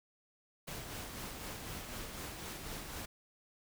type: noise with tremolo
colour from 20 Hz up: pink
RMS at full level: -43 dBFS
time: 0.67-3.06 s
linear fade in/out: 10 ms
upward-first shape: sine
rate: 4 Hz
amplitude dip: 35%
effects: none